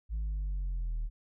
sine linear sweep, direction down, 55 to 37.67 Hz, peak -28 dBFS, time 0.09-1.1 s, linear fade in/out 50 ms, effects tanh soft clip ceiling -30 dBFS

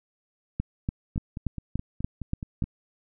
two click trains, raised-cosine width 5 ms, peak -14 / -21 dBFS, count 8 / 8, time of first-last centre 0.6-2.623 / 1.16-2.64 s, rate 3.46 / 4.73 Hz, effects none

